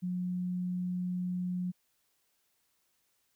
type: tone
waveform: sine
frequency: 180.2 Hz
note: F#3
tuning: 45 cents flat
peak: -31 dBFS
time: 0.02-1.72 s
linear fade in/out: 20 ms
effects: white hiss -75 dBFS RMS until 3.35 s